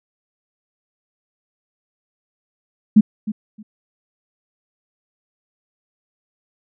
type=tone with echo; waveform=sine; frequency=213.2 Hz; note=G#3; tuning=46 cents sharp; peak=-5 dBFS; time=2.96-3.01 s; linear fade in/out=10 ms; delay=310 ms; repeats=2; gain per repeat=-15 dB; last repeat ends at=3.63 s; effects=none